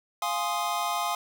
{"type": "chord", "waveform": "square", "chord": "F minor seventh", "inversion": "none", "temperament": "equal", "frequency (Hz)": [698.5, 830.6, 1046.5, 1244.5], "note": ["F5", "Ab5", "C6", "Eb6"], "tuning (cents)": [0, 0, 0, 0], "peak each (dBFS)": -33, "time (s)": [0.22, 1.15], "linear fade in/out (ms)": 2, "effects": []}